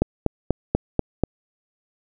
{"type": "click train", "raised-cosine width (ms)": 2, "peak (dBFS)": -4, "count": 6, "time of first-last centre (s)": [0.02, 1.237], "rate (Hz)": 4.11, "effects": []}